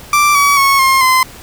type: tone with pitch steps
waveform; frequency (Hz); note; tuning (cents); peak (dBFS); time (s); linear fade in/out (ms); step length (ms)
30% pulse; 1174.7 / 1137.3 / 1101.1 / 1066.1 / 1032.1; D6 / C#6 / C#6 / C6 / C6; 0 / +44 / -12 / +32 / -24; -5; 0.13-1.23; 2; 220
effects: pink hiss -35 dBFS RMS until 1.42 s